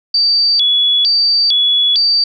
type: tone with vibrato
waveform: sine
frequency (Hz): 3965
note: B7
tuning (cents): +6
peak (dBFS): -9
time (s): 0.14-2.24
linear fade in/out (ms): 5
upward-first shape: square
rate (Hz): 1.1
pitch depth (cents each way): 270
effects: none